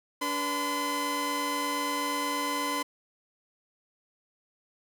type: tone cluster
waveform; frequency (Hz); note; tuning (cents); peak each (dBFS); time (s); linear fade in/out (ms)
sawtooth; 288 / 485.8 / 1020; D4 / B4 / C6; -34 / -29 / -44; -30 / -35 / -26; 0.21-2.83; 10
effects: none